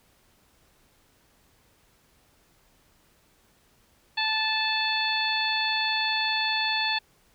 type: harmonic tone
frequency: 875 Hz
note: A5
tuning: 10 cents flat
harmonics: 1 / 2 / 3 / 4 / 5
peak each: -30 / -30 / -30 / -30 / -30 dBFS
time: 4.17-6.99 s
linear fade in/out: 10 ms
effects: pink hiss -63 dBFS RMS until 7.34 s